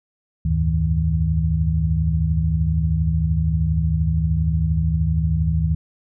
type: tone cluster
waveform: sine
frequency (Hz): 75 / 87.9 / 105 / 159.1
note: D2 / F2 / G#2 / D#3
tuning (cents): +37 / +12 / +19 / +39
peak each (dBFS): -20 / -26 / -27 / -20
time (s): 0.45-5.75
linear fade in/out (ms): 5
effects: none